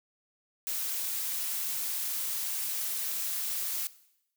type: noise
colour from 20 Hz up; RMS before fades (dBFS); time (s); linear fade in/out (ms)
blue; -33; 0.67-3.87; 0
effects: noise-tail reverb RT60 0.8 s tail -18 dB re dry